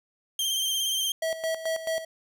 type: tone with vibrato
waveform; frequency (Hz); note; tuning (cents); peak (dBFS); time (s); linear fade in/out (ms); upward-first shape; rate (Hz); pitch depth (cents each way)
sawtooth; 3156; G7; +11; -22; 0.39-1.12; 2; sine; 17; 35
type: tone with tremolo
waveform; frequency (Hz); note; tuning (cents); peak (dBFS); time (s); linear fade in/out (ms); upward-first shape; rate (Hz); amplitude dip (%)
square; 648; E5; -30; -26; 1.22-2.05; 5; square; 4.6; 70
effects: none